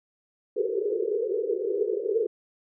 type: band-pass noise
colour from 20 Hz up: white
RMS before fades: -27 dBFS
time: 0.56-2.27 s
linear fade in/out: 5 ms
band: 370 to 480 Hz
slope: 96 dB/octave
effects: none

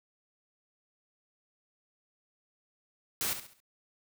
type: noise with echo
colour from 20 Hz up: white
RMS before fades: -32 dBFS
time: 3.21-3.33 s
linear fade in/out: 0 ms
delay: 68 ms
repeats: 4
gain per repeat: -9 dB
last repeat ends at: 3.602 s
effects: none

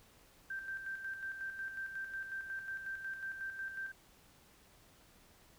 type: tone with tremolo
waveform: sine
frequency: 1568 Hz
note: G6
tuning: in tune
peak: -38 dBFS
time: 0.5-3.92 s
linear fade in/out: 5 ms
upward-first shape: square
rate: 5.5 Hz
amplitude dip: 50%
effects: pink hiss -64 dBFS RMS until 5.58 s

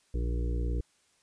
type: harmonic tone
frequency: 59.1 Hz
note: A#1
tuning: 24 cents sharp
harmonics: 1 / 2 / 3 / 5 / 6 / 7 / 8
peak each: -28 / -39 / -43 / -42 / -45 / -46 / -45 dBFS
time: 0.14-0.81 s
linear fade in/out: 5 ms
effects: white hiss -68 dBFS RMS until 1.22 s + resampled to 22050 Hz

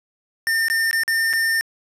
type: tone with dropouts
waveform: square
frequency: 1808 Hz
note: A6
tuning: 47 cents sharp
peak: -18 dBFS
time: 0.47-1.61 s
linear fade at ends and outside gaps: 0 ms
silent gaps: 0.684-0.7 / 0.912-0.93 / 1.035-1.079 / 1.33-1.335 s
effects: resampled to 32000 Hz + 8-bit

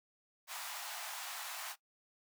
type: high-pass noise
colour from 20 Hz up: pink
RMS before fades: -44 dBFS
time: 0.47-1.76 s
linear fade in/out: 50 ms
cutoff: 700 Hz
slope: 48 dB/octave
effects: noise-tail reverb RT60 0.1 s tail -18 dB re dry

